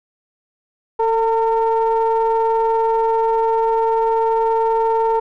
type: ring-modulated tone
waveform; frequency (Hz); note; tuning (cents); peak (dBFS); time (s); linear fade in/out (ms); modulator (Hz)
triangle; 229.4; A#3; -28; -9; 0.99-5.2; 10; 678
effects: none